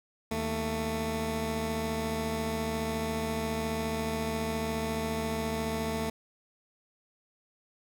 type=tone pair together; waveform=15% pulse; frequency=78.96 / 222.5 Hz; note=D#2 / A3; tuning=+26 / +20 cents; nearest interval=octave + tritone; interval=1794 cents; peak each=-29 / -25 dBFS; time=0.31-6.1 s; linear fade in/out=5 ms; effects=none